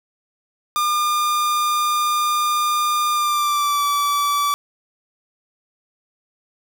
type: tone with pitch glide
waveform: 45% pulse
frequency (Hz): 1206 to 1154.9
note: D6 to D6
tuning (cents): +46 to -29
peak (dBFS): -17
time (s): 0.76-4.54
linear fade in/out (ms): 0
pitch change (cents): -75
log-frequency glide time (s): 3.11-3.85
effects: none